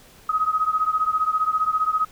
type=beating tone pair; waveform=sine; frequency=1259 / 1274 Hz; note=D#6 / D#6; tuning=+20 / +41 cents; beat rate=15 Hz; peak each=-21 / -23 dBFS; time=0.29-2.05 s; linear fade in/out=5 ms; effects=pink hiss -50 dBFS RMS until 2.11 s